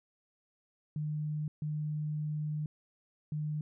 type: tone bursts at uneven times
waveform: sine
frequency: 151.5 Hz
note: D#3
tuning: 46 cents flat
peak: -32 dBFS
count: 3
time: 0.96-1.48 / 1.62-2.66 / 3.32-3.61 s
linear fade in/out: 2 ms
effects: none